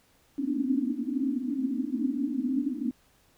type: band-pass noise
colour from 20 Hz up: white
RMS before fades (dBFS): -29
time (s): 0.38-2.91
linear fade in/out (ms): 0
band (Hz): 240 to 290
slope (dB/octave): 96
effects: pink hiss -64 dBFS RMS until 3.37 s